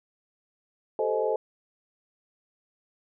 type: tone cluster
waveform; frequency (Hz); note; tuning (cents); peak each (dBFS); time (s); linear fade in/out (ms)
sine; 392.2 / 439.7 / 522 / 623 / 845; G4 / A4 / C5 / D#5 / G#5; +1 / -1 / -4 / +2 / +30; -34 / -27 / -29 / -31 / -33; 0.99-1.36; 2
effects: none